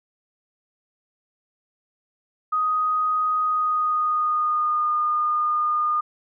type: tone with pitch glide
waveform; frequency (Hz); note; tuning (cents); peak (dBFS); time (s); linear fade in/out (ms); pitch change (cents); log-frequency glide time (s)
sine; 1249 to 1219.1; D#6 to D#6; +6 to -36; -19; 2.52-6.01; 10; -42; 3.41-4.91
effects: none